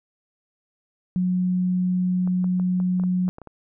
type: tone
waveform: sine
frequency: 182 Hz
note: F#3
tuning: 28 cents flat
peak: -19 dBFS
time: 1.16-3.29 s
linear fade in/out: 0 ms
type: clicks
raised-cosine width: 1 ms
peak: -26 dBFS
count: 10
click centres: 2.275 / 2.443 / 2.598 / 2.801 / 2.998 / 3.037 / 3.281 / 3.384 / 3.417 / 3.473 s
effects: none